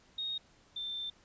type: tone pair in turn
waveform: sine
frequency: 3729 / 3566 Hz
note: A#7 / A7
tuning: 0 / +22 cents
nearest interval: minor second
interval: 78 cents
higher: first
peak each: -34 / -36 dBFS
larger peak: first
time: 0.18-0.38 / 0.76-1.1 s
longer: second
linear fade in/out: 5 ms
effects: pink hiss -64 dBFS RMS until 1.24 s + resampled to 16000 Hz